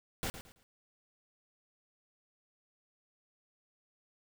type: noise with echo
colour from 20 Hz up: pink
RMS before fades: -36 dBFS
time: 0.23-0.3 s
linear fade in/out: 0 ms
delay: 110 ms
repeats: 3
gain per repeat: -11 dB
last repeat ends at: 0.63 s
effects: none